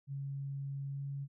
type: tone with pitch glide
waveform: sine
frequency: 138.59 to 139.47 Hz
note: C#3 to C#3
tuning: 0 to +11 cents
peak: -37 dBFS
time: 0.07-1.28 s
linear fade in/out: 50 ms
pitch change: +11 cents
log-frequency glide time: 0.89-1.02 s
effects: none